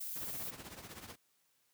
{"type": "noise", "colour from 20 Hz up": "violet", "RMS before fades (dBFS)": -42, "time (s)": [0, 0.51], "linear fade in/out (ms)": 10}
{"type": "noise with tremolo", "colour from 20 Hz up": "pink", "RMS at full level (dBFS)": -46, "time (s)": [0.15, 1.16], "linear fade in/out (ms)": 20, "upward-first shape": "triangle", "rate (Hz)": 16, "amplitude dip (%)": 75}
{"effects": ["white hiss -75 dBFS RMS until 1.73 s", "high-pass 80 Hz 12 dB/octave"]}